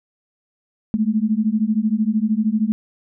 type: beating tone pair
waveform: sine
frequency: 210 / 223 Hz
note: G#3 / A3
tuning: +19 / +23 cents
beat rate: 13 Hz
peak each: -19 dBFS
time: 0.94-2.72 s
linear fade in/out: 0 ms
effects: none